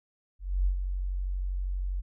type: tone with ADSR envelope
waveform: sine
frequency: 46.25 Hz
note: F#1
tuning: in tune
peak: -21 dBFS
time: 0.39-2.02 s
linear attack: 270 ms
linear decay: 93 ms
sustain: -7 dB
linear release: 27 ms
effects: none